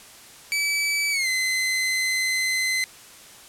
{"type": "tone with pitch glide", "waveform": "sawtooth", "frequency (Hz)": [2300, 2049], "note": ["D7", "C7"], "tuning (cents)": [-37, -37], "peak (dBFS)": -18, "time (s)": [0.52, 2.84], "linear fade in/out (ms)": 0, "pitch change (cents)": -200, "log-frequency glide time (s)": [1.11, 1.28], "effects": ["white hiss -46 dBFS RMS until 3.48 s", "low-pass 11000 Hz 12 dB/octave"]}